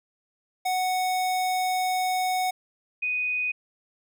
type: tone pair in turn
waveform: square / sine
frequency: 740 / 2489 Hz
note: F#5 / D#7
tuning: 0 / 0 cents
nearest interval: octave + major sixth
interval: 2100 cents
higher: second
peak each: -24 dBFS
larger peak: neither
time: 0.65-2.51 / 3.02-3.52 s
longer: first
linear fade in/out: 10 ms
effects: none

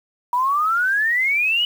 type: exponential sweep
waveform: sine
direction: up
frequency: 959 to 2984 Hz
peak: -16 dBFS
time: 0.33-1.65 s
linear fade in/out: 2 ms
effects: 7-bit

